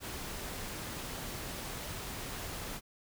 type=noise; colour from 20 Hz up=pink; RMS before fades=-41 dBFS; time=0-2.81 s; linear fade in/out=50 ms; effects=none